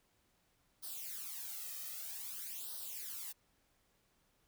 blue noise with flanger, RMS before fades -45 dBFS, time 0.82-3.33 s, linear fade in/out 20 ms, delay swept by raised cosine 0.21 to 1.61 ms, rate 0.52 Hz, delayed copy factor +0.85, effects pink hiss -75 dBFS RMS until 4.47 s

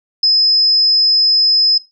sine tone, 5100 Hz, D#8, 42 cents sharp, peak -8 dBFS, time 0.23-1.78 s, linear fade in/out 5 ms, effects noise-tail reverb RT60 0.2 s tail -17 dB re dry

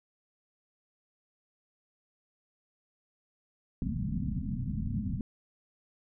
white low-pass noise, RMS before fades -33 dBFS, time 3.82-5.21 s, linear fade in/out 2 ms, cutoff 250 Hz, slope 96 dB/octave, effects none

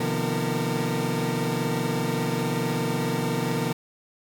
30% pulse tone cluster, 128.1 / 152.9 / 173.9 / 239.9 / 454.4 Hz, C3 / D#3 / F3 / A#3 / A#4, -36 / -30 / -7 / +50 / -44 cents, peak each -28 dBFS, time 0-3.73 s, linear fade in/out 5 ms, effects none

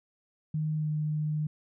sine tone with pitch glide, 154.6 to 152.38 Hz, D#3 to D#3, -11 to -36 cents, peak -27 dBFS, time 0.54-1.47 s, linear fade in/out 5 ms, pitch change -25 cents, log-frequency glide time 0.76-0.89 s, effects none

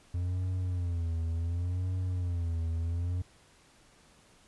triangle tone with vibrato, 87.1 Hz, F2, 4 cents flat, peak -27 dBFS, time 0.14-3.22 s, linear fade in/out 5 ms, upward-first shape sine, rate 0.69 Hz, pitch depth 100 cents each way, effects pink hiss -61 dBFS RMS until 4.47 s + resampled to 24000 Hz

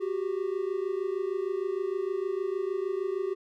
triangle tone pair together, 370 / 396.5 Hz, F#4 / G4, 0 / +20 cents, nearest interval minor second, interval 120 cents, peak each -29 / -29 dBFS, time 0-3.35 s, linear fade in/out 20 ms, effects none

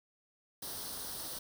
white noise with comb filter, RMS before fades -42 dBFS, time 0.62-1.39 s, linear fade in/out 5 ms, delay 0.21 ms, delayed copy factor +0.7, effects none

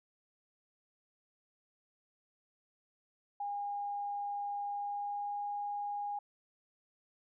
sine tone with pitch glide, 813 to 818.7 Hz, G#5 to G#5, -37 to -25 cents, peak -35 dBFS, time 3.4-6.19 s, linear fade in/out 5 ms, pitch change +12 cents, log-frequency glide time 4.67-5.45 s, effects none

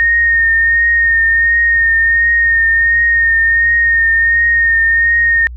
sine tone with vibrato, 1843 Hz, A#6, 20 cents flat, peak -8 dBFS, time 0-5.47 s, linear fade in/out 0 ms, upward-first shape triangle, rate 1.4 Hz, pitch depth 23 cents each way, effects added 60 Hz sine -25 dBFS peak until 5.56 s

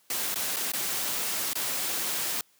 white noise with dropouts, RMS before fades -30 dBFS, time 0.1-2.41 s, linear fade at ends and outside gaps 2 ms, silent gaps 0.344-0.357 / 0.562-0.566 / 0.719-0.734 / 1.533-1.554 s, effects white hiss -64 dBFS RMS until 2.59 s + high-pass 150 Hz 12 dB/octave

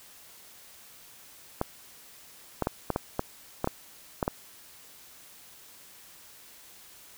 clicks, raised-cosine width 1 ms, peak -12 dBFS, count 10, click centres 1.614 / 2.623 / 2.671 / 2.903 / 2.961 / 3.194 / 3.644 / 3.674 / 4.228 / 4.279 s, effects white hiss -52 dBFS RMS until 7.17 s

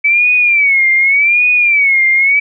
sine tone with vibrato, 2285 Hz, D7, 48 cents flat, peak -7 dBFS, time 0.04-2.4 s, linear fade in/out 10 ms, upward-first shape sine, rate 0.86 Hz, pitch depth 140 cents each way, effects none

